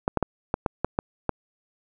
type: clicks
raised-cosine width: 1 ms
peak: -8 dBFS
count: 8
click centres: 0.079 / 0.173 / 0.227 / 0.541 / 0.662 / 0.846 / 0.989 / 1.293 s
effects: none